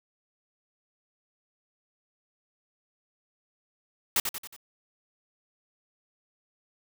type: noise with echo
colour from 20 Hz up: white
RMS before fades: -24 dBFS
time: 4.16-4.2 s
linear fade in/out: 2 ms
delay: 91 ms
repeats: 4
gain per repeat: -6 dB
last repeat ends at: 4.564 s
effects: none